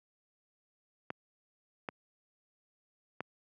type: clicks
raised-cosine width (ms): 0.5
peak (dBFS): -21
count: 3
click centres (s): 1.104 / 1.888 / 3.206
effects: high-pass 150 Hz 12 dB/octave